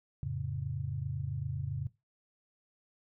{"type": "chord", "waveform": "sine", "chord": "F augmented", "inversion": "none", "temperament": "equal with one note detuned", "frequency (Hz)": [87.31, 110, 137.63], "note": ["F2", "A2", "C#3"], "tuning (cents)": [0, 0, -12], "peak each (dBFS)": [-40, -39, -35], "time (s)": [0.23, 1.87], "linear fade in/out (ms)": 0, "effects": ["noise-tail reverb RT60 0.2 s tail -17 dB re dry"]}